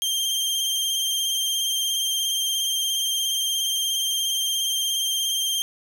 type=tone with vibrato; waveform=sawtooth; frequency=3174 Hz; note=G7; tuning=21 cents sharp; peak=-19 dBFS; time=0.02-5.62 s; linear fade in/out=0 ms; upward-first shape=triangle; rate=17 Hz; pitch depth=30 cents each way; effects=none